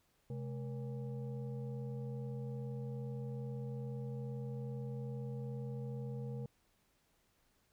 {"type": "tone with frequency modulation", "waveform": "sine", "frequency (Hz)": 130.81, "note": "C3", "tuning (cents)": 0, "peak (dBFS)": -39, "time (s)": [0.3, 6.46], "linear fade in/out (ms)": 2, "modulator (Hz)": 344, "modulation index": 0.79, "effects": ["pink hiss -75 dBFS RMS until 7.72 s"]}